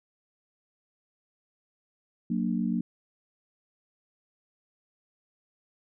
sine chord, Gb augmented, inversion none, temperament equal with one note detuned, 185 / 232.4 / 293.7 Hz, Gb3 / Bb3 / D4, 0 / -5 / 0 cents, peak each -29 / -28 / -34 dBFS, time 2.3-2.81 s, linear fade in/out 5 ms, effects none

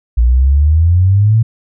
sine exponential sweep, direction up, 57.1 to 115.3 Hz, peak -6 dBFS, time 0.17-1.43 s, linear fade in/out 10 ms, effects none

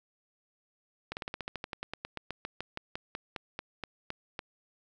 slowing click train, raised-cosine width 0.3 ms, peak -20 dBFS, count 25, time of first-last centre 1.12-4.391 s, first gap 49 ms, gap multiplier 1.08, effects none

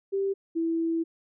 sine tone pair in turn, 392 / 329.6 Hz, G4 / E4, 0 / 0 cents, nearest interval minor third, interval 300 cents, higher first, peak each -24 dBFS, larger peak neither, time 0.12-0.34 / 0.55-1.04 s, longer second, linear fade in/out 20 ms, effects none

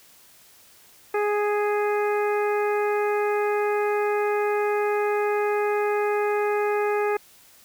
harmonic tone, 415.3 Hz, G#4, in tune, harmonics 1 / 2 / 3 / 4 / 5 / 6, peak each -22 / -28 / -32 / -34 / -36 / -38 dBFS, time 1.14-7.17 s, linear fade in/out 5 ms, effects white hiss -53 dBFS RMS until 7.64 s

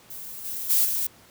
violet noise with level steps, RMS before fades -38 / -32 / -20 / -26 dBFS, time 0.1-1.07 s, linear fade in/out 5 ms, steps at 0.44 / 0.69 / 0.84 s, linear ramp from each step 20 ms, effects pink hiss -53 dBFS RMS until 1.3 s + high-pass 80 Hz 12 dB/octave

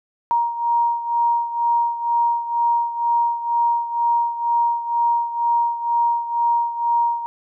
sine beating tone pair, 940 / 942.1 Hz, A#5 / A#5, +14 / +18 cents, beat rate 2.1 Hz, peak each -18 / -23 dBFS, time 0.31-7.26 s, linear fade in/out 0 ms, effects none

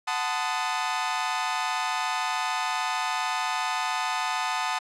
sawtooth chord, F# diminished seventh, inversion none, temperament equal with one note detuned, 740 / 880 / 1022.6 / 1244.5 Hz, F#5 / A5 / C6 / Eb6, 0 / 0 / -40 / 0 cents, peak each -28 / -26 / -29 / -28 dBFS, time 0.07-4.79 s, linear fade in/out 10 ms, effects low-pass 7000 Hz 12 dB/octave

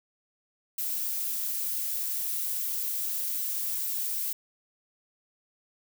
violet noise, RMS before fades -31 dBFS, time 0.78-4.33 s, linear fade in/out 5 ms, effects none

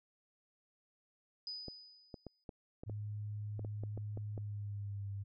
sine tone with exponential decay, 4978 Hz, D#8, in tune, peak -39 dBFS, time 1.47-2.44 s, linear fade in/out 1 ms, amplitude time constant 210 ms
clicks, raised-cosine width 2 ms, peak -32 dBFS, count 12, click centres 1.683 / 2.142 / 2.267 / 2.492 / 2.835 / 2.897 / 3.594 / 3.648 / 3.836 / 3.976 / 4.174 / 4.378 s
sine tone with pitch glide, 104.7 to 99.68 Hz, G#2 to G2, +15 to +29 cents, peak -39 dBFS, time 2.86-5.24 s, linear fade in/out 20 ms, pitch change -86 cents, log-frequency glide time 4.3-5.11 s
effects none

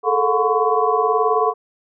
sine tone cluster, 429.7 / 448.3 / 723 / 1019 / 1117 Hz, A4 / A4 / F#5 / C6 / C#6, -41 / +32 / -40 / -46 / +13 cents, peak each -21 dBFS, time 0.03-1.54 s, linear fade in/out 50 ms, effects none

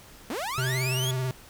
sawtooth linear sweep, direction up, 197.3 to 3412 Hz, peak -26 dBFS, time 0.3-1.11 s, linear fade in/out 2 ms
square tone with vibrato, 129.2 Hz, C3, 21 cents flat, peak -27 dBFS, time 0.58-1.31 s, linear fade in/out 0 ms, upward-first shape sine, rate 18 Hz, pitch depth 35 cents each way
effects pink hiss -50 dBFS RMS until 1.49 s

